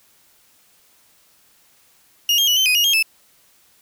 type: tone with pitch steps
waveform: 35% pulse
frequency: 2856 / 3219 / 2946 / 3086 / 2496 / 2867 / 3230 / 2626 Hz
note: F7 / G7 / F#7 / G7 / D#7 / F7 / G#7 / E7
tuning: +38 / +45 / -8 / -28 / +5 / +45 / -49 / -7 cents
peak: -12 dBFS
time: 2.29-3.026 s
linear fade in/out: 2 ms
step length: 92 ms
effects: white hiss -56 dBFS RMS until 3.81 s